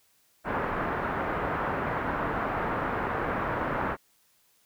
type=low-pass noise; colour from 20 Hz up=white; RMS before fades=-30 dBFS; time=0.44-3.97 s; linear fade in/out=50 ms; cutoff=1500 Hz; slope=24 dB/octave; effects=white hiss -66 dBFS RMS until 4.65 s